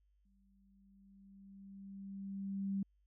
sine tone with exponential growth, 196 Hz, G3, in tune, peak -33 dBFS, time 0.25-2.83 s, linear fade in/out 5 ms, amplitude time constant 560 ms, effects added 50 Hz sine -70 dBFS peak until 3.06 s

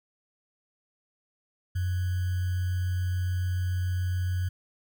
sine tone with sample-and-hold, 90.7 Hz, F#2, 34 cents flat, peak -25 dBFS, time 1.75-4.49 s, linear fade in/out 10 ms, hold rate 1575 Hz, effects none

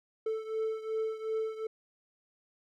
triangle beating tone pair, 440 / 442.7 Hz, A4 / A4, 0 / +11 cents, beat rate 2.7 Hz, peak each -31 / -35 dBFS, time 0.26-1.67 s, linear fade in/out 5 ms, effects none

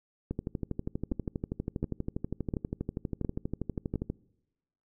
two click trains, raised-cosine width 3 ms, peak -18 / -19 dBFS, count 5 / 48, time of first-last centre 1.12-3.957 / 0.31-4.1 s, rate 1.41 / 12.4 Hz, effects noise-tail reverb RT60 1.0 s tail -25 dB re dry

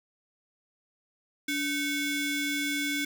30% pulse ring-modulated tone, 1244.5 Hz, D#6, in tune, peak -22 dBFS, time 1.48-3.05 s, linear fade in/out 5 ms, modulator 957 Hz, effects none

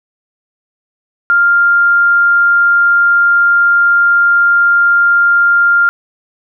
sine tone, 1398 Hz, F6, 1 cent sharp, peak -6 dBFS, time 1.3-5.89 s, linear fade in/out 0 ms, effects none

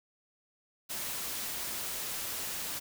white noise, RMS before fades -37 dBFS, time 0.89-2.8 s, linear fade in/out 20 ms, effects none

